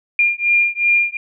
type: beating tone pair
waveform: sine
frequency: 2403 / 2405.7 Hz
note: D7 / D7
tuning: +39 / +41 cents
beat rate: 2.7 Hz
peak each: -16 dBFS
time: 0.19-1.17 s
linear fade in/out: 2 ms
effects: none